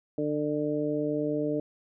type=harmonic tone; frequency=149.2 Hz; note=D3; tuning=28 cents sharp; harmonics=1 / 2 / 3 / 4; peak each=-37 / -29 / -31 / -33 dBFS; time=0.18-1.6 s; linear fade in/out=2 ms; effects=none